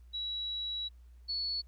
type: tone pair in turn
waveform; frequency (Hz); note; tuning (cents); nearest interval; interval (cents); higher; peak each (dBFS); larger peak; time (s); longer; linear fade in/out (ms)
sine; 3900 / 4414; B7 / C#8; -23 / -8; major second; 215; second; -34 / -32; second; 0.13-0.89 / 1.28-1.62; first; 20
effects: added 60 Hz sine -52 dBFS peak until 1.67 s + pink hiss -75 dBFS RMS until 1.67 s